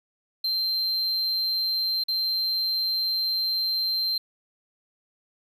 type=tone with dropouts; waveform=triangle; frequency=4138 Hz; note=C8; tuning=20 cents flat; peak=-22 dBFS; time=0.44-4.18 s; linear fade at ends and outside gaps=5 ms; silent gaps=2.038-2.083 s; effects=none